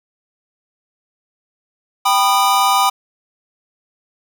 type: chord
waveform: square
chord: G augmented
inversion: none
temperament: equal with one note detuned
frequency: 784 / 987.8 / 1226.7 Hz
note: G5 / B5 / D#6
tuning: 0 / 0 / -25 cents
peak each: -17 dBFS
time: 2.05-2.9 s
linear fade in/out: 10 ms
effects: none